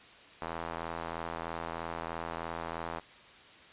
square tone with band-pass filter, 41.56 Hz, E1, 15 cents sharp, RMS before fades -39 dBFS, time 0.41-3 s, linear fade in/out 10 ms, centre 980 Hz, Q 1.3, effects white hiss -54 dBFS RMS until 3.72 s + resampled to 8000 Hz

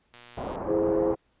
click train, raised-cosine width 0.2 ms, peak -30 dBFS, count 51, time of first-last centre 0.14-0.557 s, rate 120 Hz
white low-pass noise, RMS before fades -34 dBFS, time 0.37-1.15 s, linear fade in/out 5 ms, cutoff 900 Hz, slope 24 dB/octave
sine chord, E augmented, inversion none, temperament equal, 329.6 / 415.3 / 523.3 Hz, E4 / G#4 / B#4, 0 / 0 / 0 cents, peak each -26 dBFS, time 0.66-1.16 s, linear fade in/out 50 ms
effects pink hiss -69 dBFS RMS until 1.4 s + resampled to 8000 Hz

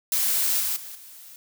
blue noise with level steps, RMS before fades -23 / -26 / -39 / -45 dBFS, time 0.12-1.36 s, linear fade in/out 2 ms, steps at 0.6 / 0.76 / 0.95 s, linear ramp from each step 5 ms, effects none

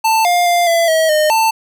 square tone with pitch steps, 887 / 705 / 698 / 673 / 641 / 612 / 890 Hz, A5 / F5 / F5 / E5 / E5 / D#5 / A5, +14 / +16 / -1 / +36 / -49 / -29 / +20 cents, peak -11 dBFS, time 0.04-1.51 s, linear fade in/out 10 ms, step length 210 ms, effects none

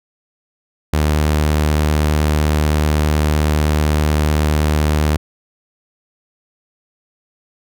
sawtooth tone, 75.8 Hz, D#2, 45 cents flat, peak -9 dBFS, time 0.93-5.17 s, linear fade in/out 5 ms, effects none

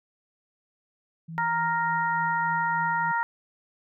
sine tone with tremolo, 163.7 Hz, E3, 12 cents flat, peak -34 dBFS, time 1.28-3.12 s, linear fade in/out 10 ms, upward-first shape triangle, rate 3.4 Hz, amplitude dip 50%
harmonic tone, 466.2 Hz, A#4, in tune, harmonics 2 / 3 / 4, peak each -25 / -29 / -31 dBFS, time 1.38-3.23 s, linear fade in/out 0 ms
effects none

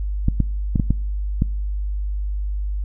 clicks, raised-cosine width 5 ms, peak -5 dBFS, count 6, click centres 0.284 / 0.403 / 0.758 / 0.798 / 0.906 / 1.421 s, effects noise-tail reverb RT60 0.7 s tail -25 dB re dry + added 50 Hz sine -21 dBFS peak until 2.84 s

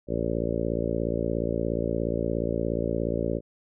harmonic tone, 57 Hz, A#1, 38 cents flat, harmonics 1 / 2 / 3 / 4 / 5 / 6 / 7 / 8 / 9 / 10, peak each -34 / -34 / -34 / -34 / -34 / -34 / -34 / -34 / -34 / -34 dBFS, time 0.07-3.41 s, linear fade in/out 50 ms, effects none

